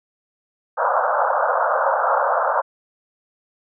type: band-pass noise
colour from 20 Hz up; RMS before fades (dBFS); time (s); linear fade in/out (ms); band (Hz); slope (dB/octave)
pink; -19; 0.77-2.62; 20; 510 to 1500; 96
effects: none